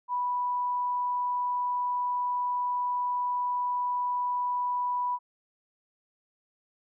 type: tone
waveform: sine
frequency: 985 Hz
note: B5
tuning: 5 cents flat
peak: -26 dBFS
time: 0.08-5.19 s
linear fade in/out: 50 ms
effects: none